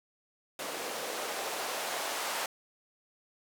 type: noise with band-pass filter sweep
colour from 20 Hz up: blue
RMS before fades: -36 dBFS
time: 0.59-2.46 s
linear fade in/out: 2 ms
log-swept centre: 420 to 730 Hz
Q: 1.4
effects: none